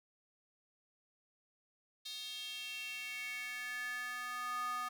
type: tone with high-pass filter sweep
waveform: square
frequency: 246.9 Hz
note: B3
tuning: in tune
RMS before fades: -42 dBFS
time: 2.05-4.89 s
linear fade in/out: 10 ms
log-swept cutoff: 3800 to 1100 Hz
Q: 5.1
effects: none